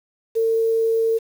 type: tone with quantisation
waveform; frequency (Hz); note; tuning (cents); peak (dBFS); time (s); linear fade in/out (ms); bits
sine; 451.8; A4; +46; -16; 0.35-1.19; 20; 7
effects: none